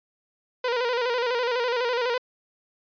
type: tone with vibrato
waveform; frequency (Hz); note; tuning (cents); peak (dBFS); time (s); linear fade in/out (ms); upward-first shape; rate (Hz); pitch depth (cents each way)
sawtooth; 486.4; B4; -26; -19; 0.64-2.18; 5; square; 12; 63
effects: resampled to 11025 Hz